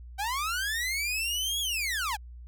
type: linear two-way sweep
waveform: sawtooth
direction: up then down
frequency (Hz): 756 to 3376 to 756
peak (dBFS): -25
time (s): 0.18-2.17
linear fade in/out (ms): 20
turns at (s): 1.6
effects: added 60 Hz sine -42 dBFS peak until 2.47 s